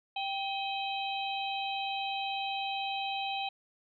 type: harmonic tone with a mistuned harmonic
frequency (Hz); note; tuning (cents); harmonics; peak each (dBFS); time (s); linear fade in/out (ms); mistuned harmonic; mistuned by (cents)
784; G5; 0; 1 / 3 / 4 / 5; -34 / -39 / -40 / -41; 0.16-3.49; 5; 3; +130
effects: none